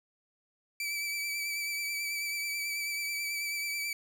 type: tone with vibrato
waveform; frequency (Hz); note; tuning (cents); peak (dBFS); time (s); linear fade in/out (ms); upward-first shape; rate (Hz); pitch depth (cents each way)
sawtooth; 2313; D7; -27; -29; 0.8-3.93; 2; triangle; 9.2; 32
effects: none